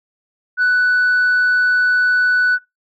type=tone; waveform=sine; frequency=1487 Hz; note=F#6; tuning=8 cents sharp; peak=-9 dBFS; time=0.57-2.59 s; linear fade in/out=50 ms; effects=noise-tail reverb RT60 0.2 s tail -22 dB re dry + tanh soft clip ceiling -10 dBFS